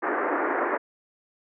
pink band-pass noise, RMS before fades -26 dBFS, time 0.02-0.78 s, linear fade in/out 20 ms, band 290 to 1900 Hz, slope 48 dB/octave, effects none

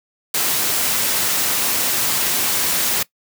white noise, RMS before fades -19 dBFS, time 0.34-3.03 s, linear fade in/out 5 ms, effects noise-tail reverb RT60 0.1 s tail -20 dB re dry + high-pass 100 Hz 12 dB/octave

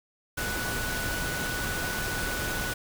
sine tone in noise, 1480 Hz, F#6, in tune, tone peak -33 dBFS, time 0.37-2.74 s, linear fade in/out 10 ms, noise pink, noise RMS -32 dBFS, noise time 0.37-2.74 s, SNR -4 dB, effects none

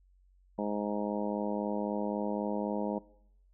harmonic tone, 103.83 Hz, G#2, in tune, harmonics 2 / 3 / 4 / 5 / 6 / 7 / 8 / 9, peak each -34 / -39 / -40 / -38 / -39 / -46 / -43 / -42 dBFS, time 0.58-2.99 s, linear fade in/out 10 ms, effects noise-tail reverb RT60 0.8 s tail -22 dB re dry + added 46 Hz sine -61 dBFS peak until 3.53 s

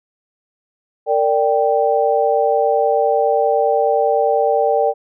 sine chord, G minor, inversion first, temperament equal with one note detuned, 457.4 / 587.3 / 784 Hz, Bb4 / D5 / G5, -33 / 0 / 0 cents, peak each -17 dBFS, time 1.06-4.94 s, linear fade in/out 50 ms, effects none

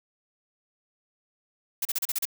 blue noise bursts, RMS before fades -27 dBFS, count 7, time 1.82-2.254 s, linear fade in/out 5 ms, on 32 ms, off 35 ms, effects none

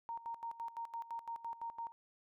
sine tone with tremolo, 926 Hz, A#5, 12 cents flat, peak -39 dBFS, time 0.09-1.92 s, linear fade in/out 0 ms, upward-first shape square, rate 5.9 Hz, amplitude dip 80%, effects none

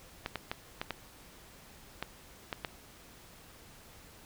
clicks, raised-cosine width 0.3 ms, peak -18 dBFS, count 8, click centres 0.261 / 0.357 / 0.515 / 0.815 / 0.907 / 2.026 / 2.528 / 2.648 s, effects pink hiss -55 dBFS RMS until 4.25 s

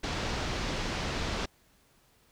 pink low-pass noise, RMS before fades -33 dBFS, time 0.03-1.46 s, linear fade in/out 10 ms, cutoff 5800 Hz, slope 24 dB/octave, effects pink hiss -65 dBFS RMS until 2.31 s

